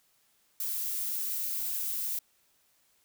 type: noise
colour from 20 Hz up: violet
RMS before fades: -33 dBFS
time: 0.6-2.19 s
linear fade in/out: 2 ms
effects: white hiss -69 dBFS RMS until 3.04 s